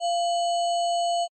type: tone with sample-and-hold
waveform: sine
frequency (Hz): 691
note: F5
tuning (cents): -19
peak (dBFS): -21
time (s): 0-1.28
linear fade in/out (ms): 50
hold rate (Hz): 3675
effects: MP3 32 kbps